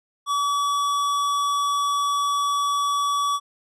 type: tone with hard clipping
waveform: sine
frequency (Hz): 1142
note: D6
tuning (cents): -49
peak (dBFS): -22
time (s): 0.26-3.4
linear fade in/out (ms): 50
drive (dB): 14
effects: none

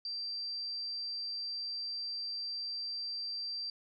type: tone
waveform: sine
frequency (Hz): 4699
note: D8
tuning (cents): 0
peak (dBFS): -36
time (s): 0.05-3.7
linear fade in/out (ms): 2
effects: none

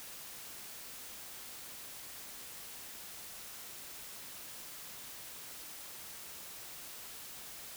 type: silence
effects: white hiss -48 dBFS RMS until 7.76 s

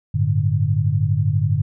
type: chord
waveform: sine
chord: G suspended second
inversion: none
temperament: just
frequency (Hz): 98 / 110.25 / 147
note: G2 / A2 / D3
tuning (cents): 0 / +4 / +2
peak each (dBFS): -20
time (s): 0.14-1.62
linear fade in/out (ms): 10
effects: none

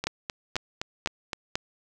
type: two click trains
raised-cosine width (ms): 0.2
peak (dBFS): -9 / -13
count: 4 / 6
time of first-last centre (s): 0.07-1.555 / 0.04-1.332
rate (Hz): 2.02 / 3.87
effects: none

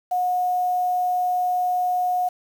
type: tone with quantisation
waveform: sine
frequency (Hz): 725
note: F#5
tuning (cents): -35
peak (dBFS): -19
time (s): 0.11-2.29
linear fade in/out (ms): 10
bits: 7
effects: none

